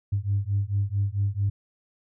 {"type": "beating tone pair", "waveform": "sine", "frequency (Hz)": [98, 102.5], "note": ["G2", "G#2"], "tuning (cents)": [0, -22], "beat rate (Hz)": 4.5, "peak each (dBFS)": -25, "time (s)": [0.12, 1.5], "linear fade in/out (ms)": 10, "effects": ["tanh soft clip ceiling -16 dBFS"]}